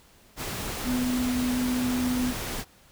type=tone in noise; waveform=sine; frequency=249.8 Hz; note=B3; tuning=20 cents sharp; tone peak=-24 dBFS; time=0.84-2.34 s; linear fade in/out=50 ms; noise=pink; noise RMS=-33 dBFS; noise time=0.36-2.65 s; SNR=+6 dB; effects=pink hiss -57 dBFS RMS until 2.91 s